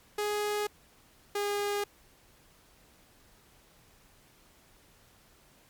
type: tone pair in turn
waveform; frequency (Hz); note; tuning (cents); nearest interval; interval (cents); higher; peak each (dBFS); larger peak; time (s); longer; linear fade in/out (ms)
sawtooth; 416.5 / 408.4; G#4 / G#4; +5 / -29; unison; 34; first; -25; neither; 0.18-0.67 / 1.35-1.84; neither; 5
effects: pink hiss -61 dBFS RMS until 5.69 s + MP3 96 kbps